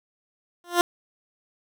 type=tone with exponential growth; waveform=15% pulse; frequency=349.2 Hz; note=F4; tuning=in tune; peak=-6 dBFS; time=0.64-0.81 s; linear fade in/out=1 ms; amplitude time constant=35 ms; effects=none